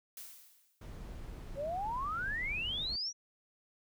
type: noise with exponential decay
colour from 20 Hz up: blue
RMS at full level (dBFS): -45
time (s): 0.17-0.96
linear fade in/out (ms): 2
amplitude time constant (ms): 170
type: noise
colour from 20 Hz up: brown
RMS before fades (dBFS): -45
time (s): 0.81-2.96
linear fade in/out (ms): 5
type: exponential sweep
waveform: sine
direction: up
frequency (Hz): 532 to 5920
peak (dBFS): -34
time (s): 1.55-3.13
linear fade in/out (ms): 50
effects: none